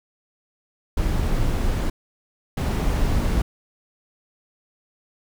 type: noise bursts at uneven times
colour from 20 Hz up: brown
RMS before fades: -21 dBFS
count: 2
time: 0.97-1.9 / 2.57-3.42 s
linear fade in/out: 5 ms
effects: none

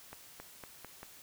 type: accelerating click train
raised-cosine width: 0.5 ms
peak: -30 dBFS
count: 5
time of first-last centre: 0.13-1.031 s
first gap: 270 ms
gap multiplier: 0.88
effects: white hiss -55 dBFS RMS until 1.22 s

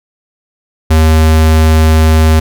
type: tone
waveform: square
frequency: 79.1 Hz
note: D#2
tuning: 29 cents sharp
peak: -5 dBFS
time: 0.9-2.4 s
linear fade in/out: 10 ms
effects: none

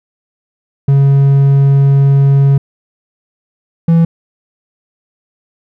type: tone pair in turn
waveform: triangle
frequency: 138.59 / 166.1 Hz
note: C#3 / E3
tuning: 0 / +13 cents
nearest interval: minor third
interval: 313 cents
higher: second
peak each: -3 dBFS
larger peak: neither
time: 0.88-2.58 / 3.88-4.05 s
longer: first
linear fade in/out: 5 ms
effects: none

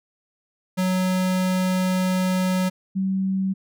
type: tone pair in turn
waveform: square / sine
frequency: 185 / 191.19 Hz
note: F#3 / G3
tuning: 0 / -43 cents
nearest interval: minor second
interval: 57 cents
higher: second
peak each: -20 dBFS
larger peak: neither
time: 0.77-2.7 / 2.95-3.54 s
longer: first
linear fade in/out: 20 ms
effects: none

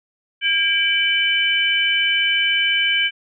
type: tone cluster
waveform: sine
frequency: 1616 / 2326 / 3020 Hz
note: G#6 / D7 / F#7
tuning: -48 / -17 / +35 cents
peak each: -22 / -19 / -19 dBFS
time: 0.41-3.11 s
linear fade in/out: 50 ms
effects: none

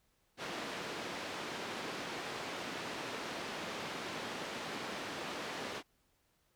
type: band-pass noise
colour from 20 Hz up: pink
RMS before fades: -42 dBFS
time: 0.37-5.83 s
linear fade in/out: 50 ms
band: 250 to 4300 Hz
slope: 12 dB/octave
effects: pink hiss -75 dBFS RMS until 6.55 s

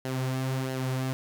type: tone with flanger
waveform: sawtooth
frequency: 130.81 Hz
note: C3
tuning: in tune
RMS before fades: -30 dBFS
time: 0.05-1.13 s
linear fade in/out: 0 ms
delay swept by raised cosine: 0.83 to 5.63 ms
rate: 1.5 Hz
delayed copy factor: -0.55
effects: 10-bit

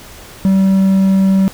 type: tone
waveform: triangle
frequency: 192.4 Hz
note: G3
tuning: 32 cents flat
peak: -6 dBFS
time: 0.45-1.48 s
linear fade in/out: 0 ms
effects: pink hiss -36 dBFS RMS until 1.53 s

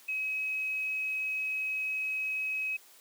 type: tone with quantisation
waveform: sine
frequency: 2549 Hz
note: D#7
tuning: 41 cents sharp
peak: -30 dBFS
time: 0.08-2.77 s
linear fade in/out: 10 ms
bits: 10
effects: white hiss -57 dBFS RMS until 3 s + high-pass 300 Hz 12 dB/octave

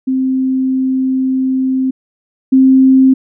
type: tone pair in turn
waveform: sine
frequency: 261.6 / 263.4 Hz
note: C4 / C4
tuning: 0 / +12 cents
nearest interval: unison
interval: 12 cents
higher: second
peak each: -11 / -4 dBFS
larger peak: second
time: 0.07-1.91 / 2.52-3.14 s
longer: first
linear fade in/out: 10 ms
effects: none

